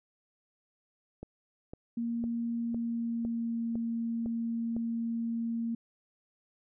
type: click train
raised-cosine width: 2 ms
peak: -28 dBFS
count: 8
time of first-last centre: 1.23-4.765 s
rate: 1.98 Hz
type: tone with pitch glide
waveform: sine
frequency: 233.5 to 230.7 Hz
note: A#3 to A#3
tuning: +3 to -18 cents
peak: -30 dBFS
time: 1.97-5.75 s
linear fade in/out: 5 ms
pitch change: -21 cents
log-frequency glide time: 2.55-3.73 s
effects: none